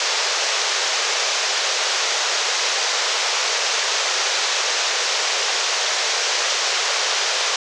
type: band-pass noise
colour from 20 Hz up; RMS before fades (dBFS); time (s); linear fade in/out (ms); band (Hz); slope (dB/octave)
white; -21; 0-7.56; 2; 410 to 6600; 48
effects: none